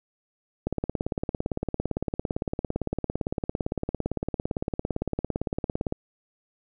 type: click train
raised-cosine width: 2 ms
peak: -13 dBFS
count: 94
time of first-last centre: 0.67-5.924 s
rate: 17.7 Hz
effects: none